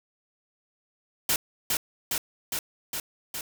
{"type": "noise with echo", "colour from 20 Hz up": "white", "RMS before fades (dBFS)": -24, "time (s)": [1.29, 1.36], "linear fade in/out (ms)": 2, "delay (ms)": 410, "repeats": 5, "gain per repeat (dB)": -2, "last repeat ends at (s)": 3.41, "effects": []}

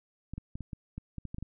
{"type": "clicks", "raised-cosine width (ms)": 5, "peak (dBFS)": -26, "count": 11, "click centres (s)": [0.336, 0.38, 0.555, 0.607, 0.732, 0.98, 1.183, 1.253, 1.345, 1.384, 1.426], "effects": []}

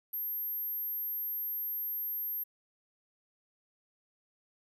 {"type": "tone", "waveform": "sine", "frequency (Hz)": 12800, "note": "G9", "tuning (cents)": 35, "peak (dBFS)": -33, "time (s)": [0.13, 2.44], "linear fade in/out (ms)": 10, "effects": []}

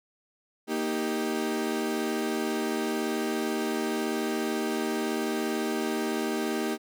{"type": "chord", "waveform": "35% pulse", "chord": "Eb major", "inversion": "second", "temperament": "equal", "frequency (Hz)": [233.1, 311.1, 392], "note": ["Bb3", "Eb4", "G4"], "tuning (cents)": [0, 0, 0], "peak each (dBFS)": -30, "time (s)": [0.67, 6.78], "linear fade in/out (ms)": 50, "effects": []}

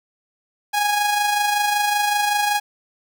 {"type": "tone with amplitude modulation", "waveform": "sawtooth", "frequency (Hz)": 827, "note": "G#5", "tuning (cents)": -8, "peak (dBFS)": -12, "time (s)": [0.73, 2.6], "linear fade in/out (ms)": 20, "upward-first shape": "sine", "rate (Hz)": 25.3, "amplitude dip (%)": 40, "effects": []}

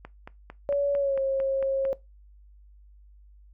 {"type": "click train", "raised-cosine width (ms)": 0.5, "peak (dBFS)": -25, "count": 9, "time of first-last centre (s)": [0.05, 1.852], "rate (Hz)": 4.44}
{"type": "tone with pitch glide", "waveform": "sine", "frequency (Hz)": [567, 540.1], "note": ["C#5", "C#5"], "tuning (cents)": [39, -45], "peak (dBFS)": -22, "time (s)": [0.69, 1.93], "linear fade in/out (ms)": 0, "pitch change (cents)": -84, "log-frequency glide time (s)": [0.96, 1.19]}
{"effects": ["noise-tail reverb RT60 0.2 s tail -20 dB re dry", "added 50 Hz sine -50 dBFS peak until 3.53 s"]}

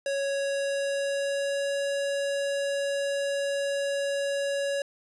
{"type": "tone with pitch glide", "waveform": "square", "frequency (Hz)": [554.4, 560.2], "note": ["C#5", "C#5"], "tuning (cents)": [0, 18], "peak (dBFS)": -27, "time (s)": [0.06, 4.82], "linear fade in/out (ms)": 2, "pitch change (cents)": 18, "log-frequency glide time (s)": [0.2, 1.75], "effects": ["resampled to 24000 Hz", "10-bit"]}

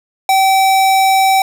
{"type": "tone", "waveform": "square", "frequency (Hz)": 770, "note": "G5", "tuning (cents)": -31, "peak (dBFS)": -9, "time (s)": [0.29, 1.42], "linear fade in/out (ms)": 2, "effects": []}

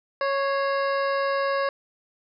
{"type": "harmonic tone with a mistuned harmonic", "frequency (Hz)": 552, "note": "C#5", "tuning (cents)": -7, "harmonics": [1, 2, 3, 4, 5, 7, 8, 9], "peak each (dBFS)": [-24, -27, -31, -39, -41, -44, -45, -43], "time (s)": [0.21, 1.69], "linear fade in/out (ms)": 2, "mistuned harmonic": 4, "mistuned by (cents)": -77, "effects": []}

